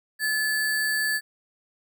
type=tone with sample-and-hold; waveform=sine; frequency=1725 Hz; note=A6; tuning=35 cents flat; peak=-22 dBFS; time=0.19-1.21 s; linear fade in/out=50 ms; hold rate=6300 Hz; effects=none